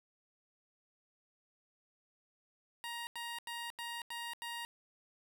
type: tone bursts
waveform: 15% pulse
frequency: 940 Hz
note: A#5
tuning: 14 cents sharp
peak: -34 dBFS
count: 6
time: 2.84-4.65 s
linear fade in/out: 0 ms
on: 230 ms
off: 86 ms
effects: none